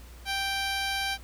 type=tone with low-pass filter; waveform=10% pulse; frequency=784 Hz; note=G5; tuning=in tune; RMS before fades=-30 dBFS; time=0.25-1.18 s; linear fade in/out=50 ms; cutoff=11000 Hz; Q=0.68; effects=added 60 Hz sine -45 dBFS peak until 1.23 s + pink hiss -53 dBFS RMS until 1.23 s